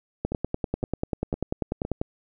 two click trains, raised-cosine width 2 ms, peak -17 / -12 dBFS, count 4 / 19, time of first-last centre 0.32-1.851 / 0.25-2.015 s, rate 1.96 / 10.2 Hz, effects none

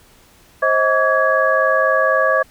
sine tone cluster, 530 / 634 / 1142 / 1664 Hz, C5 / D#5 / D6 / G#6, +22 / +32 / -49 / +3 cents, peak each -18 dBFS, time 0.62-2.43 s, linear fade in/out 10 ms, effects pink hiss -50 dBFS RMS until 2.5 s

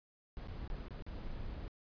brown noise with dropouts, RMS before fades -43 dBFS, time 0.37-1.68 s, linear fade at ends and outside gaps 0 ms, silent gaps 0.473-0.484 / 0.678-0.701 / 0.883-0.907 / 1.023-1.065 s, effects resampled to 11025 Hz

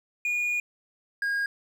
triangle tone pair in turn, 2441 / 1629.2 Hz, D#7 / G#6, -34 / -34 cents, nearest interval perfect fifth, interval 700 cents, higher first, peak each -23 dBFS, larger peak neither, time 0.25-0.6 / 1.22-1.46 s, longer first, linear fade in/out 2 ms, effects none

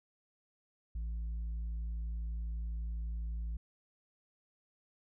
sine tone with tanh clipping, 56 Hz, A1, 31 cents sharp, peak -36 dBFS, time 0.95-3.57 s, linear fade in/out 5 ms, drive 3 dB, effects none

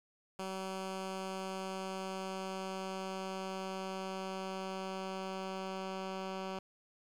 10% pulse tone with low-pass filter sweep, 190 Hz, F#3, 46 cents sharp, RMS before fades -41 dBFS, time 0.39-6.59 s, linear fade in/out 2 ms, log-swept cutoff 11000 to 5100 Hz, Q 0.7, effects 10-bit

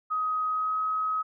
sine tone with pitch glide, 1259 to 1271.4 Hz, D#6 to D#6, +20 to +37 cents, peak -25 dBFS, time 0.1-1.23 s, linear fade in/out 20 ms, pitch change +17 cents, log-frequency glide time 0.48-0.79 s, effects none

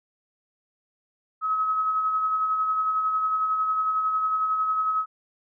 sine tone with tremolo, 1280 Hz, D#6, 49 cents sharp, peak -20 dBFS, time 1.41-5.06 s, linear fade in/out 50 ms, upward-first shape sine, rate 11 Hz, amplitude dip 35%, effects none

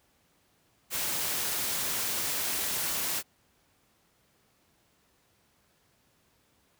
white noise, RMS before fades -31 dBFS, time 0.9-3.23 s, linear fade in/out 50 ms, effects pink hiss -68 dBFS RMS until 6.79 s + high-pass 60 Hz 12 dB/octave

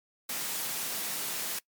white high-pass noise, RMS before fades -34 dBFS, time 0.29-1.59 s, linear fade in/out 5 ms, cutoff 120 Hz, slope 48 dB/octave, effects noise-tail reverb RT60 0.1 s tail -23 dB re dry + MP3 96 kbps

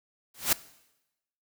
white noise with exponential growth, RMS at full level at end -19 dBFS, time 0.34-0.53 s, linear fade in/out 5 ms, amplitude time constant 41 ms, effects noise-tail reverb RT60 0.9 s tail -19 dB re dry

